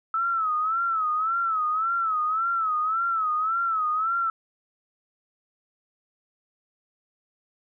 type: tone with vibrato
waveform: sine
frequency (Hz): 1302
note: E6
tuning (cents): -22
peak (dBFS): -22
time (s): 0.14-4.3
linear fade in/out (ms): 2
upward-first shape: sine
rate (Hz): 1.8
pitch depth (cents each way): 100
effects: none